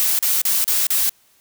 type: noise bursts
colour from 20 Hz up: blue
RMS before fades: -18 dBFS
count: 5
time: 0-1.094 s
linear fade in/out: 0 ms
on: 190 ms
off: 36 ms
effects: white hiss -57 dBFS RMS until 1.4 s